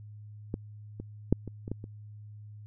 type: clicks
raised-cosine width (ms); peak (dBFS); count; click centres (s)
3; -18 / -25 / -9 / -26 / -26 / -20 / -29; 7; 0.541 / 1 / 1.326 / 1.477 / 1.679 / 1.716 / 1.841
effects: added 105 Hz sine -44 dBFS peak until 2.66 s